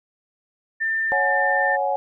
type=tone; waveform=sine; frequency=1792 Hz; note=A6; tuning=31 cents sharp; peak=-20 dBFS; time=0.8-1.77 s; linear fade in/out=20 ms
type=chord; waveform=sine; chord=C# suspended fourth; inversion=none; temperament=equal with one note detuned; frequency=554.4 / 740 / 838.3 Hz; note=C#5 / F#5 / G#5; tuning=0 / 0 / +16 cents; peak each=-24 dBFS; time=1.12-1.96 s; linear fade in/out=0 ms
effects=none